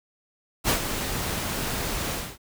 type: noise with ADSR envelope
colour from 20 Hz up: pink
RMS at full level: -20 dBFS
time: 0.64-2.38 s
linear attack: 52 ms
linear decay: 97 ms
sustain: -9 dB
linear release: 250 ms
effects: none